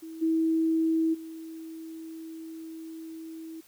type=tone with level steps; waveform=sine; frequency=323.5 Hz; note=E4; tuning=32 cents flat; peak=-38 / -22 / -38 dBFS; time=0.02-3.61 s; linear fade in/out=10 ms; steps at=0.21 / 1.13 s; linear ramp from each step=20 ms; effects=white hiss -58 dBFS RMS until 3.67 s